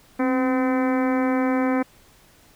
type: harmonic tone with a mistuned harmonic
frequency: 255.7 Hz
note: C4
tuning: 40 cents flat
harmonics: 1 / 2 / 3 / 4 / 5 / 6 / 7 / 8 / 9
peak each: -20 / -26 / -30 / -32 / -34 / -36 / -37 / -38 / -39 dBFS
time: 0.19-1.83 s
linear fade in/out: 10 ms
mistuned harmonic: 1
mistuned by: +51 cents
effects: pink hiss -54 dBFS RMS until 2.55 s